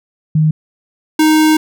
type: tone pair in turn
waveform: sine / square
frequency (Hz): 155.56 / 311.1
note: D#3 / D#4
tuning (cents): 0 / 0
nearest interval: octave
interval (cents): 1200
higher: second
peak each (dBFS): -8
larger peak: neither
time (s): 0.35-0.51 / 1.19-1.57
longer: second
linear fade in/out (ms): 5
effects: none